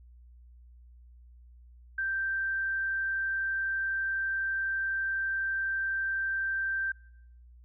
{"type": "tone", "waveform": "sine", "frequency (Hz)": 1568, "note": "G6", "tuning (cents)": 0, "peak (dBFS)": -28, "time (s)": [1.98, 6.92], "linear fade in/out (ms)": 5, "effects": ["noise-tail reverb RT60 0.8 s tail -25 dB re dry", "added 60 Hz sine -51 dBFS peak until 7.64 s"]}